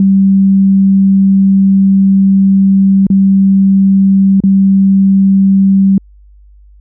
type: tone with dropouts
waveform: sine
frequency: 194.3 Hz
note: G3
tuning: 15 cents flat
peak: -4 dBFS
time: 0-5.98 s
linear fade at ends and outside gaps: 2 ms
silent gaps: 3.068-3.101 / 4.403-4.437 s
effects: added 50 Hz sine -37 dBFS peak until 6.8 s